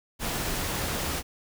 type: noise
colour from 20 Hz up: pink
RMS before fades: -30 dBFS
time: 0.19-1.23 s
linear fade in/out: 50 ms
effects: none